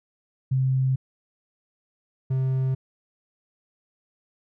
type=tone pair in turn; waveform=sine / triangle; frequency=131.4 / 131.4 Hz; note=C3 / C3; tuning=+8 / +8 cents; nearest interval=unison; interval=0 cents; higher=neither; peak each=-19 dBFS; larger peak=neither; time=0.51-0.96 / 2.3-2.75 s; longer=neither; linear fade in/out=10 ms; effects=none